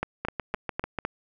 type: two click trains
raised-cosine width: 0.5 ms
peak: -12 / -14 dBFS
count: 5 / 6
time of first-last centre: 0.03-1.05 / 0.25-0.987 s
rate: 3.92 / 6.78 Hz
effects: none